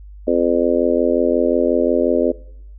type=harmonic tone; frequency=85.6 Hz; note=F2; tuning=34 cents flat; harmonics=3 / 4 / 5 / 6 / 7; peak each=-20 / -20 / -20 / -20 / -20 dBFS; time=0.27-2.32 s; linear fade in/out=10 ms; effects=noise-tail reverb RT60 0.7 s tail -20 dB re dry + added 50 Hz sine -35 dBFS peak until 2.78 s